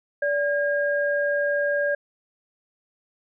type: tone pair together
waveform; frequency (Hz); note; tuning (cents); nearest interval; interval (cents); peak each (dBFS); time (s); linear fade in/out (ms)
sine; 578 / 1622.6; D5 / G#6; -28 / -41; octave + tritone; 1787; -22 / -25; 0.22-1.95; 5
effects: none